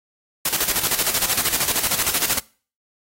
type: noise with tremolo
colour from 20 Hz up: white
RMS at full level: -19 dBFS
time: 0.45-2.39 s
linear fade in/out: 5 ms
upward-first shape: square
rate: 13 Hz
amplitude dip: 65%
effects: noise-tail reverb RT60 0.4 s tail -22 dB re dry + AAC 48 kbps